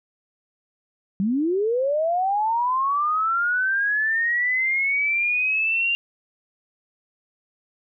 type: linear sweep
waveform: sine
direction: up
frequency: 183.8 to 2794 Hz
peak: -19 dBFS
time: 1.2-5.95 s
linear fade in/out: 0 ms
effects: none